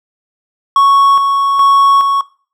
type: tone with tremolo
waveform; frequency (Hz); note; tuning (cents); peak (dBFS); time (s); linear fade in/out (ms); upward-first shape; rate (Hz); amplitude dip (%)
triangle; 1108.7; C#6; 0; -3; 0.76-2.21; 2; square; 1.2; 40
effects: noise-tail reverb RT60 0.4 s tail -20 dB re dry